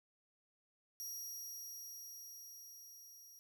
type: tone with level ramp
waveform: 25% pulse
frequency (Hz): 5690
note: F8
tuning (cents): +31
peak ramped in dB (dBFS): -38 to -52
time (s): 1-3.39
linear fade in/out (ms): 0
effects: none